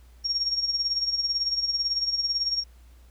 sine tone with tremolo, 5560 Hz, F8, 9 cents flat, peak -21 dBFS, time 0.24-2.64 s, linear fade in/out 20 ms, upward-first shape sine, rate 18 Hz, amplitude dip 65%, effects added 60 Hz sine -49 dBFS peak until 3.1 s + pink hiss -62 dBFS RMS until 3.1 s

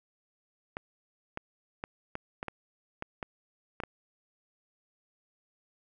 clicks, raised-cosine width 0.5 ms, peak -20 dBFS, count 10, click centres 0.769 / 1.374 / 1.839 / 2.154 / 2.429 / 2.483 / 3.024 / 3.228 / 3.802 / 3.836 s, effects none

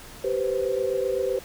sine tone cluster, 387.9 / 495.1 / 523 Hz, G4 / B4 / C5, -18 / +4 / -1 cents, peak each -27 dBFS, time 0.24-1.39 s, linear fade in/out 5 ms, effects pink hiss -44 dBFS RMS until 1.44 s

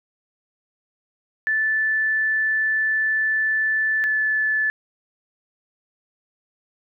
sine tone pair in turn, 1753 / 1737.9 Hz, A6 / A6, -7 / -22 cents, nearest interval unison, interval 15 cents, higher first, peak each -18 dBFS, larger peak neither, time 1.47-4.04 / 4.04-4.7 s, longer first, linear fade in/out 0 ms, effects none

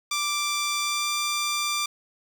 10% pulse tone with pitch glide, 1176 to 1182.8 Hz, D6 to D6, +2 to +12 cents, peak -16 dBFS, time 0.11-1.86 s, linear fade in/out 5 ms, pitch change +10 cents, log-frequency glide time 0.81-1.11 s, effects 8-bit

